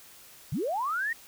sine linear sweep, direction up, 104.9 to 1901 Hz, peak -27 dBFS, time 0.52-1.13 s, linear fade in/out 5 ms, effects white hiss -52 dBFS RMS until 1.27 s

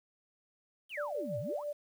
sine exponential two-way sweep, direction down then up, 3322 to 103.3 to 1357 Hz, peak -38 dBFS, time 0.89-1.64 s, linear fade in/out 50 ms, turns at 1.39 s
sine tone with tremolo, 587.3 Hz, D5, in tune, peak -33 dBFS, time 0.97-1.73 s, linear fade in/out 10 ms, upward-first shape triangle, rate 5.9 Hz, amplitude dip 60%
effects 10-bit

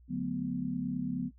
sine chord, B minor seventh, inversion first, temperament equal with one note detuned, 146.83 / 185 / 220 / 249.4 Hz, D3 / F#3 / A3 / B3, 0 / 0 / 0 / +17 cents, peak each -39 / -36 / -40 / -34 dBFS, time 0.08-1.31 s, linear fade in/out 50 ms, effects noise-tail reverb RT60 0.1 s tail -17 dB re dry + added 60 Hz sine -55 dBFS peak until 1.38 s

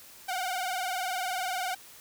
sawtooth tone with vibrato, 740 Hz, F#5, in tune, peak -26 dBFS, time 0.28-1.75 s, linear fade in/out 10 ms, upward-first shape sine, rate 20 Hz, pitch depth 88 cents each way, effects white hiss -51 dBFS RMS until 2 s

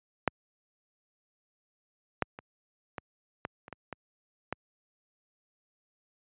clicks, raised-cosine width 0.5 ms, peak -8 / -10 / -27 / -20 / -18 / -30 / -25 / -22 / -16 dBFS, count 9, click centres 0.277 / 2.223 / 2.389 / 2.982 / 3.451 / 3.681 / 3.727 / 3.927 / 4.526 s, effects high-pass 80 Hz 12 dB/octave + resampled to 8000 Hz

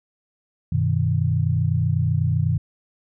sine chord, G augmented, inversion none, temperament equal with one note detuned, 95.48 / 123.47 / 155.56 Hz, G2 / B2 / D#3, -45 / 0 / 0 cents, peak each -22 dBFS, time 0.72-2.58 s, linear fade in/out 5 ms, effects none

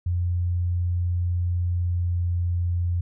sine tone with pitch glide, 88 to 87.39 Hz, F2 to F2, +14 to +2 cents, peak -21 dBFS, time 0.06-3.01 s, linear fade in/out 5 ms, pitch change -12 cents, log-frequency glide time 1.71-2.24 s, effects none

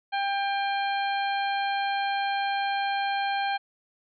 harmonic tone with a mistuned harmonic, 795 Hz, G5, 24 cents sharp, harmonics 1 / 2 / 3 / 4 / 5, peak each -26 / -32 / -36 / -38 / -40 dBFS, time 0.12-3.58 s, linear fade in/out 20 ms, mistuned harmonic 5, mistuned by +89 cents, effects none

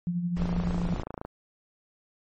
sine tone with tremolo, 174.61 Hz, F3, in tune, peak -24 dBFS, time 0.07-0.94 s, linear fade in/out 0 ms, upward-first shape sine, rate 12 Hz, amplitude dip 50%
brown noise, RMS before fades -32 dBFS, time 0.36-1.03 s, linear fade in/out 10 ms
click train, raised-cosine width 1 ms, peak -21 dBFS, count 24, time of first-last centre 0.42-1.25 s, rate 27.7 Hz
effects MP3 32 kbps

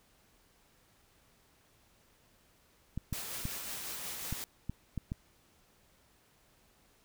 clicks, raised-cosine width 5 ms, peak -23 dBFS, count 7, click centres 2.976 / 3.127 / 3.454 / 4.326 / 4.696 / 4.977 / 5.119 s
white noise with tremolo, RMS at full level -40 dBFS, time 3.13-4.44 s, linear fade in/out 0 ms, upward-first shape sine, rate 5.5 Hz, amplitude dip 25%
effects pink hiss -67 dBFS RMS until 7.04 s

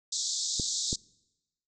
white band-pass noise, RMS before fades -32 dBFS, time 0.12-0.96 s, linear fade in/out 5 ms, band 3600 to 7700 Hz, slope 96 dB/octave
clicks, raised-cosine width 3 ms, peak -20 dBFS, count 2, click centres 0.598 / 0.929 s
effects noise-tail reverb RT60 1.0 s tail -26 dB re dry

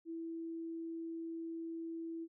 sine tone, 329.7 Hz, E4, in tune, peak -40 dBFS, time 0.05-2.28 s, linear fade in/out 50 ms, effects none

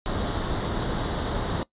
pink noise with comb filter, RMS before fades -27 dBFS, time 0.06-1.63 s, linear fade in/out 0 ms, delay 0.2 ms, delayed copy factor +0.75, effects noise-tail reverb RT60 0.1 s tail -20 dB re dry + resampled to 8000 Hz

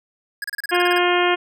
square tone bursts, 1664 Hz, G#6, 3 cents sharp, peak -25 dBFS, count 11, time 0.42-0.982 s, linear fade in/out 2 ms, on 22 ms, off 32 ms
harmonic tone, 354.6 Hz, F4, 26 cents sharp, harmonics 1 / 2 / 3 / 4 / 5 / 6 / 7 / 8 / 9, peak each -19 / -22 / -24 / -25 / -26 / -27 / -27 / -28 / -29 dBFS, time 0.71-1.36 s, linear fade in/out 20 ms
effects none

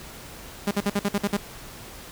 sawtooth tone bursts, 202.3 Hz, G#3, 45 cents flat, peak -17 dBFS, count 8, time 0.67-1.369 s, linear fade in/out 5 ms, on 41 ms, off 53 ms, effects pink hiss -42 dBFS RMS until 2.11 s

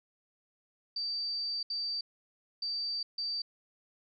sine tone bursts at uneven times, 4642 Hz, D8, 21 cents flat, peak -32 dBFS, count 4, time 0.96-1.63 / 1.7-2.01 / 2.62-3.03 / 3.18-3.42 s, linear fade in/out 5 ms, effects none

